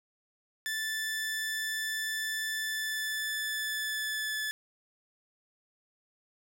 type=tone with pitch glide; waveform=sawtooth; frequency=1757 to 1730.8 Hz; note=A6 to A6; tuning=-3 to -29 cents; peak=-28 dBFS; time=0.66-4.51 s; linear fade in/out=0 ms; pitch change=-26 cents; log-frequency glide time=2.52-4.39 s; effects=none